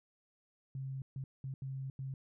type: tone bursts at uneven times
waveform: sine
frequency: 133.9 Hz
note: C3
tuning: 40 cents sharp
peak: -38 dBFS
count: 5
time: 0.75-1.02 / 1.16-1.24 / 1.44-1.54 / 1.62-1.9 / 1.99-2.14 s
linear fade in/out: 2 ms
effects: none